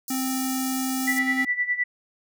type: high-pass noise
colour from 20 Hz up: pink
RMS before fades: -33 dBFS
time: 0.08-1.19 s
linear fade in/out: 2 ms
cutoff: 5000 Hz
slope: 48 dB/octave
type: tone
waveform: square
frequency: 261.6 Hz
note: C4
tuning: in tune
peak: -26 dBFS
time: 0.1-1.45 s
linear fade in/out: 5 ms
type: tone with tremolo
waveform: sine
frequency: 1969 Hz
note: B6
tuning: 6 cents flat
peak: -19 dBFS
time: 1.07-1.84 s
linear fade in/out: 10 ms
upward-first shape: sine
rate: 9.7 Hz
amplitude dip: 80%
effects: none